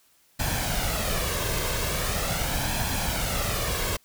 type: noise with flanger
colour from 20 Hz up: pink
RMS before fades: -27 dBFS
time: 0.39-3.97 s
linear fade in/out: 10 ms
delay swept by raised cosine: 1.2 to 1.89 ms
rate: 0.41 Hz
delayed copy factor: +0.55
effects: white hiss -62 dBFS RMS until 4.04 s